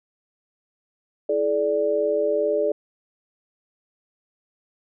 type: tone cluster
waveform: sine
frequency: 330.6 / 428.1 / 586 Hz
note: E4 / A4 / D5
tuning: +5 / -47 / -4 cents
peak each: -30 / -22 / -22 dBFS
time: 1.29-2.72 s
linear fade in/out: 5 ms
effects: none